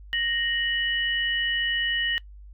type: tone pair together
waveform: sine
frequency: 1864.7 / 2951 Hz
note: A#6 / F#7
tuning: 0 / -5 cents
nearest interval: minor sixth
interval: 795 cents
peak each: -26 dBFS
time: 0.13-2.18 s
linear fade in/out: 0 ms
effects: noise-tail reverb RT60 0.1 s tail -21 dB re dry + added 50 Hz sine -42 dBFS peak until 2.53 s